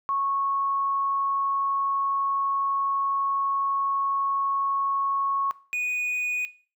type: tone pair in turn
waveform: sine / triangle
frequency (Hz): 1102 / 2474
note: C#6 / D#7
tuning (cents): -11 / -10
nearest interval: octave + major second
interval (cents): 1401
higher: second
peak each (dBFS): -23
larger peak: neither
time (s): 0.09-5.51 / 5.73-6.45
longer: first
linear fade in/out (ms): 0
effects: noise-tail reverb RT60 0.4 s tail -18 dB re dry